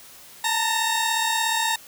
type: tone cluster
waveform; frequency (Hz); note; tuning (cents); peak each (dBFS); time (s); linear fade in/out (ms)
25% pulse; 885 / 922 / 3721; A5 / A#5 / A#7; +10 / -19 / -4; -22; 0.44-1.76; 5
effects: white hiss -46 dBFS RMS until 1.87 s